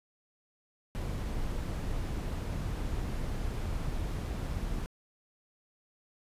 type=noise; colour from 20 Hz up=brown; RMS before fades=-34 dBFS; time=0.95-4.86 s; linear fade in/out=0 ms; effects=resampled to 32000 Hz